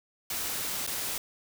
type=noise with dropouts; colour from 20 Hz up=white; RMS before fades=-33 dBFS; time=0.3-1.18 s; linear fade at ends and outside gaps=2 ms; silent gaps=0.866-0.874 s; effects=none